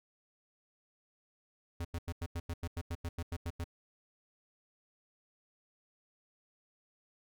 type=tone bursts; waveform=square; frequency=85 Hz; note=F2; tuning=46 cents flat; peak=-36 dBFS; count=14; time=1.8-3.642 s; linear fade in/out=5 ms; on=48 ms; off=90 ms; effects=none